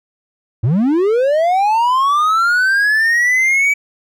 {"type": "linear sweep", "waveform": "triangle", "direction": "up", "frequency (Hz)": [98.6, 2295], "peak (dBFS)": -9, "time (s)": [0.63, 3.74], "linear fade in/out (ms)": 10, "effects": []}